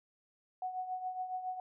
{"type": "tone with tremolo", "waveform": "sine", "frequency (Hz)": 740, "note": "F#5", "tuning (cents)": 0, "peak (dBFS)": -33, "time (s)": [0.62, 1.6], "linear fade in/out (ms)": 2, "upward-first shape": "triangle", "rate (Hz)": 7.2, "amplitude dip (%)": 70, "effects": []}